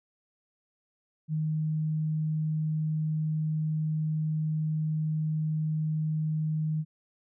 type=tone; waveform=sine; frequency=155.56 Hz; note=D#3; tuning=in tune; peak=-26 dBFS; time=1.28-6.85 s; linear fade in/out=50 ms; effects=none